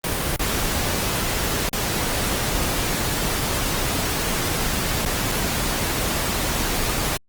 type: noise with dropouts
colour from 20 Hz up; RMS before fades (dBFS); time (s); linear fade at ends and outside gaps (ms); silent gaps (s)
pink; -23; 0.04-7.17; 1; 0.361-0.394 / 1.689-1.73 / 5.051-5.06 / 5.317-5.32
effects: Opus 24 kbps